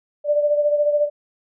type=beating tone pair; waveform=sine; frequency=588 / 602 Hz; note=D5 / D5; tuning=+2 / +43 cents; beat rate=14 Hz; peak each=-16 / -24 dBFS; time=0.24-1.1 s; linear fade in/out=50 ms; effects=none